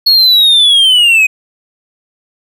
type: linear sweep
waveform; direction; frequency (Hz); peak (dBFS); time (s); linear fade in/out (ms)
triangle; down; 4361 to 2489; -3; 0.06-1.27; 10
effects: none